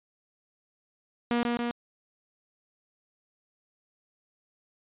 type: tone with echo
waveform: sawtooth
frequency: 238.4 Hz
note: A#3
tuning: 39 cents sharp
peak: -20 dBFS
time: 1.31-1.43 s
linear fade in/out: 0 ms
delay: 140 ms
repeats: 2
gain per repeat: -2 dB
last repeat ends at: 1.71 s
effects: resampled to 8000 Hz